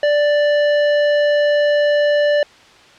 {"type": "tone with hard clipping", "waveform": "triangle", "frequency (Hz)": 587.3, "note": "D5", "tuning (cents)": 0, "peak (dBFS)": -14, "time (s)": [0.03, 2.43], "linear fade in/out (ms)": 2, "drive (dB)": 17, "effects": ["white hiss -45 dBFS RMS until 2.98 s", "low-pass 4000 Hz 12 dB/octave"]}